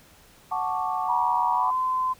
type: chord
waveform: sine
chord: D major seventh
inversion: first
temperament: equal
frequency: 740 / 880 / 1108.7 / 1174.7 Hz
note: F#5 / A5 / C#6 / D6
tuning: 0 / 0 / 0 / 0 cents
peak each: -29 / -29 / -30 / -33 dBFS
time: 0.51-1.71 s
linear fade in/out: 10 ms
type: tone with pitch glide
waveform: sine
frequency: 958 to 1026.8 Hz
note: A#5 to C6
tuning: +47 to -33 cents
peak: -22 dBFS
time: 1.08-2.14 s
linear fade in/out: 20 ms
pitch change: +120 cents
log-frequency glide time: 1.53-1.74 s
effects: pink hiss -54 dBFS RMS until 2.19 s